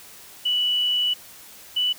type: tone pair in turn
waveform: sine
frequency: 2956 / 2971 Hz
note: F#7 / F#7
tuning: -2 / +6 cents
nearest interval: unison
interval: 8 cents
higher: second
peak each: -19 dBFS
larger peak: neither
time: 0.45-1.14 / 1.76-1.93 s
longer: first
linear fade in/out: 10 ms
effects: white hiss -45 dBFS RMS until 1.98 s